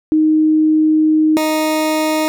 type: tone pair in turn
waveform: sine / 20% pulse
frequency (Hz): 311.1 / 311.1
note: D#4 / D#4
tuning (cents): 0 / 0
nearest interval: unison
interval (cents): 0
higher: neither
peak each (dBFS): -9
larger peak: neither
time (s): 0.12-1.37 / 1.37-2.28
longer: first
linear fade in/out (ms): 0
effects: none